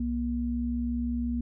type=tone pair together; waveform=sine; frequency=64.26 / 238.5 Hz; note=C2 / A#3; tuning=-31 / +40 cents; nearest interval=octave + major seventh; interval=2271 cents; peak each=-32 / -28 dBFS; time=0-1.41 s; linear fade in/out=5 ms; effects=none